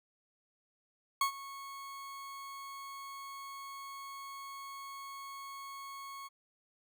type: tone with ADSR envelope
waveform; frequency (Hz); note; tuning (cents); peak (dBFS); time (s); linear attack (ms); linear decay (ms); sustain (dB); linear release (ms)
40% pulse; 1100; C#6; -14; -25; 1.21-6.29; 3; 98; -18; 27
effects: none